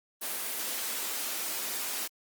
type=high-pass noise; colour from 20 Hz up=white; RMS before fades=-34 dBFS; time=0.21-2.08 s; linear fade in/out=20 ms; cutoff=230 Hz; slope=24 dB/octave; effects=Opus 24 kbps